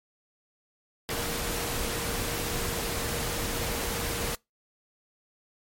sine tone in noise, 469.8 Hz, A#4, 13 cents sharp, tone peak -38 dBFS, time 1.09-4.35 s, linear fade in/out 0 ms, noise pink, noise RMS -31 dBFS, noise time 1.09-4.35 s, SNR -10 dB, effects noise-tail reverb RT60 0.2 s tail -25 dB re dry + MP3 64 kbps

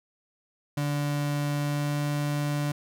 35% pulse tone with pitch glide, 145.4 to 146.24 Hz, D3 to D3, -17 to -7 cents, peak -24 dBFS, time 0.77-2.72 s, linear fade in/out 5 ms, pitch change +10 cents, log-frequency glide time 1.56-2.02 s, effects none

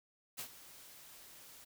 white noise with ADSR envelope, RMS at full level -42 dBFS, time 0.37-1.65 s, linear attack 24 ms, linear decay 84 ms, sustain -14 dB, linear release 14 ms, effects none

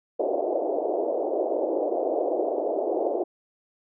white band-pass noise, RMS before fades -26 dBFS, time 0.19-3.24 s, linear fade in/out 10 ms, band 320 to 690 Hz, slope 48 dB/octave, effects none

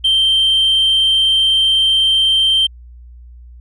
sine tone, 3136 Hz, G7, in tune, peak -8 dBFS, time 0.04-2.67 s, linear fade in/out 10 ms, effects tanh soft clip ceiling -8 dBFS + added 60 Hz sine -35 dBFS peak until 3.6 s

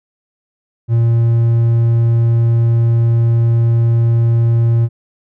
triangle tone, 116.2 Hz, A#2, 5 cents flat, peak -7 dBFS, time 0.88-4.89 s, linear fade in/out 50 ms, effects none

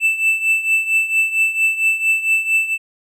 triangle tone with tremolo, 2649 Hz, E7, 8 cents sharp, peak -9 dBFS, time 0-2.78 s, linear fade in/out 50 ms, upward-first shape triangle, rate 4.4 Hz, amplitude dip 80%, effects none

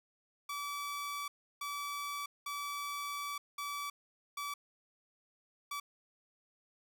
sawtooth tone bursts at uneven times, 1151 Hz, D6, 35 cents flat, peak -34 dBFS, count 6, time 0.49-1.28 / 1.61-2.26 / 2.46-3.38 / 3.58-3.9 / 4.37-4.54 / 5.71-5.8 s, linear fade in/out 5 ms, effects none

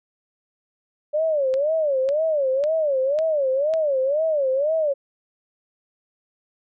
sine tone with vibrato, 580 Hz, D5, 22 cents flat, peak -18 dBFS, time 1.13-4.94 s, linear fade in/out 20 ms, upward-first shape sine, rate 2 Hz, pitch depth 190 cents each way
click train, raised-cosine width 0.2 ms, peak -19 dBFS, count 5, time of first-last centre 1.54-3.738 s, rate 1.82 Hz
effects none

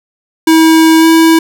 square tone with pitch glide, 322 to 325.6 Hz, E4 to E4, -41 to -21 cents, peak -4 dBFS, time 0.47-1.39 s, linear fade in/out 5 ms, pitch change +20 cents, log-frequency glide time 0.99-1.06 s, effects none

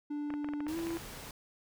triangle tone with pitch glide, 293.7 to 333.5 Hz, D4 to E4, 0 to +20 cents, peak -32 dBFS, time 0.1-0.98 s, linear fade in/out 10 ms, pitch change +220 cents, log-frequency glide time 0.65-0.77 s
clicks, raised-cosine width 0.5 ms, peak -28 dBFS, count 11, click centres 0.304 / 0.339 / 0.445 / 0.488 / 0.536 / 0.605 / 0.667 / 0.79 / 0.869 / 0.906 / 0.97 s
pink noise, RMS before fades -46 dBFS, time 0.68-1.31 s, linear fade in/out 2 ms
effects none

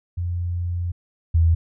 sine tone pair in turn, 87.5 / 82.59 Hz, F2 / E2, +4 / +4 cents, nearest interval minor second, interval 100 cents, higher first, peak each -22 / -13 dBFS, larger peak second, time 0.17-0.92 / 1.34-1.55 s, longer first, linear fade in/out 10 ms, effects none

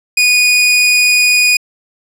sawtooth tone, 2468 Hz, D#7, 15 cents flat, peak -4 dBFS, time 0.17-1.57 s, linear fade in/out 5 ms, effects low-pass 12000 Hz 12 dB/octave

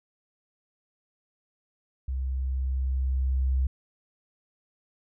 sine tone with level ramp, 65.41 Hz, C2, in tune, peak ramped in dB -27 to -21 dBFS, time 2.08-3.67 s, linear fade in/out 5 ms, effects none

